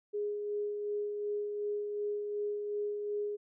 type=tone with tremolo; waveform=sine; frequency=414.2 Hz; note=G#4; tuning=5 cents flat; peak=-31 dBFS; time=0.13-3.37 s; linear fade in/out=20 ms; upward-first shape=sine; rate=2.7 Hz; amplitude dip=35%; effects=none